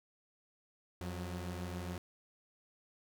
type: tone pair together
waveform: sawtooth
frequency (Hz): 87.31 / 181.88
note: F2 / F#3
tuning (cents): 0 / -29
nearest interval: octave + minor second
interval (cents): 1271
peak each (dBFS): -37 / -40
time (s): 1.01-1.98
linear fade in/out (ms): 0
effects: none